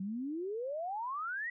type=exponential sweep; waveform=sine; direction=up; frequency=183.6 to 1975.5 Hz; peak=-35 dBFS; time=0-1.5 s; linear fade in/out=5 ms; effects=none